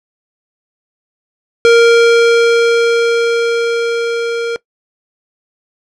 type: tone with level ramp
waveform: square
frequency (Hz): 466.2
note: A#4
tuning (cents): 0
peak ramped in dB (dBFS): -4 to -16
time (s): 1.65-4.56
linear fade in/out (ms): 0
effects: noise-tail reverb RT60 0.1 s tail -20 dB re dry + low-pass 5000 Hz 12 dB/octave